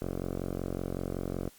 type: tone with low-pass filter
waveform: 5% pulse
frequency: 45.34 Hz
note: F#1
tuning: 34 cents flat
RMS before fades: -35 dBFS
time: 0.02-1.49 s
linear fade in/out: 0 ms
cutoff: 780 Hz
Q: 0.75
effects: white hiss -58 dBFS RMS until 1.58 s + Opus 48 kbps